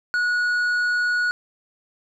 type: tone with tanh clipping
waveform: triangle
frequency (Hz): 1459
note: F#6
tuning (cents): -25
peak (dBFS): -20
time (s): 0.14-1.31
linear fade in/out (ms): 0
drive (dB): 10
effects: none